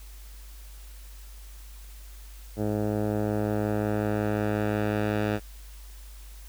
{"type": "tone with low-pass filter sweep", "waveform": "10% pulse", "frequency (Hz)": 105.5, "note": "G#2", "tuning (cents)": 28, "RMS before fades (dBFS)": -27, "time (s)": [2.56, 5.4], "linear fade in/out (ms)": 50, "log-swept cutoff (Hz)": [630, 3000], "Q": 0.74, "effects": ["added 50 Hz sine -42 dBFS peak until 6.48 s", "white hiss -53 dBFS RMS until 6.48 s"]}